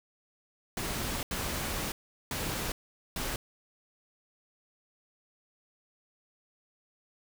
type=noise bursts at uneven times; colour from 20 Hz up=pink; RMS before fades=-34 dBFS; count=4; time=0.77-1.23 / 1.31-1.92 / 2.31-2.72 / 3.16-3.36 s; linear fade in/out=2 ms; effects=none